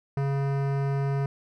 sine tone with hard clipping, 138.59 Hz, C#3, in tune, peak -26 dBFS, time 0.17-1.26 s, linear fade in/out 2 ms, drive 18 dB, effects none

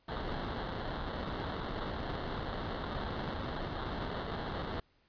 pink noise with sample-and-hold, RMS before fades -38 dBFS, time 0.08-4.8 s, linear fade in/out 5 ms, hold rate 2450 Hz, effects pink hiss -71 dBFS RMS until 5.08 s + resampled to 11025 Hz

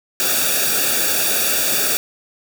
white noise with comb filter, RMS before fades -18 dBFS, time 0.2-1.97 s, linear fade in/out 0 ms, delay 0.97 ms, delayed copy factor -0.85, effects none

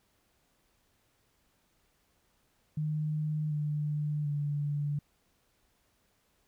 sine tone with pitch steps, 152.9 / 149.24 / 145.66 Hz, D#3 / D3 / D3, -30 / +28 / -14 cents, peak -29 dBFS, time 2.77-4.99 s, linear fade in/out 5 ms, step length 740 ms, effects pink hiss -72 dBFS RMS until 6.47 s

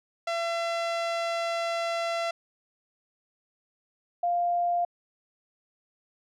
sawtooth / sine tone pair in turn, 675 / 698.8 Hz, E5 / F5, +41 / +1 cents, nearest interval minor second, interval 60 cents, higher second, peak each -23 dBFS, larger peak neither, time 0.27-2.31 / 4.23-4.85 s, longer first, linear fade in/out 5 ms, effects low-pass 5000 Hz 12 dB/octave

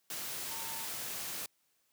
sine tone in noise, 908 Hz, A#5, 46 cents flat, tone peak -47 dBFS, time 0.51-0.85 s, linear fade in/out 2 ms, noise white, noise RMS -40 dBFS, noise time 0.1-1.46 s, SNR -10 dB, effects white hiss -75 dBFS RMS until 1.92 s + high-pass 80 Hz 12 dB/octave

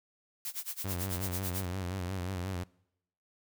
blue noise with tremolo, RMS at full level -36 dBFS, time 0.45-1.65 s, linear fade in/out 0 ms, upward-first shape sine, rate 9.1 Hz, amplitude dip 95%
sawtooth tone with vibrato, 92.2 Hz, F#2, 6 cents flat, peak -30 dBFS, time 0.84-2.64 s, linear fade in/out 10 ms, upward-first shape sine, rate 5.6 Hz, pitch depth 90 cents each way
effects noise-tail reverb RT60 0.8 s tail -24 dB re dry

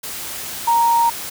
sine tone in noise, 932.3 Hz, A#5, in tune, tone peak -12 dBFS, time 0.67-1.1 s, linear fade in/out 10 ms, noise white, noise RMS -29 dBFS, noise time 0.03-1.3 s, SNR +14 dB, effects none

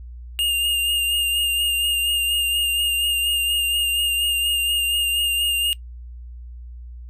square tone with vibrato, 2818 Hz, F7, 15 cents sharp, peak -19 dBFS, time 0.39-5.73 s, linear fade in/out 0 ms, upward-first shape sine, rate 4.2 Hz, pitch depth 22 cents each way, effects noise-tail reverb RT60 0.1 s tail -20 dB re dry + added 60 Hz sine -34 dBFS peak until 7.09 s

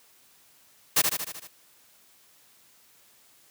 white noise with echo, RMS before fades -20 dBFS, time 0.96-1.02 s, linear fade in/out 10 ms, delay 76 ms, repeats 6, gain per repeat -4 dB, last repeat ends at 1.476 s, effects white hiss -59 dBFS RMS until 3.5 s + high-pass 80 Hz 12 dB/octave

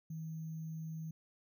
sine tone with sample-and-hold, 160 Hz, D#3, 49 cents sharp, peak -40 dBFS, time 0.1-1.11 s, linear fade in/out 5 ms, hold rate 6300 Hz, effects none

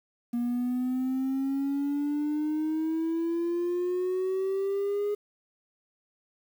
triangle exponential sweep, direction up, 237.7 to 415.4 Hz, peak -23 dBFS, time 0.33-5.15 s, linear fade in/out 10 ms, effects tanh soft clip ceiling -21 dBFS + 9-bit

